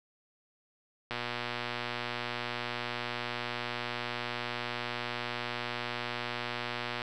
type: click train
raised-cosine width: 0.3 ms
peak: -18 dBFS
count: 710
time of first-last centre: 1.11-7.018 s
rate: 120 Hz
effects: none